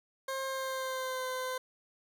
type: tone with pitch glide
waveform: 20% pulse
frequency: 533 to 513.1 Hz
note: C5 to C5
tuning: +32 to -34 cents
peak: -29 dBFS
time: 0.28-1.58 s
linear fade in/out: 5 ms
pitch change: -66 cents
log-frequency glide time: 0.46-1.26 s
effects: none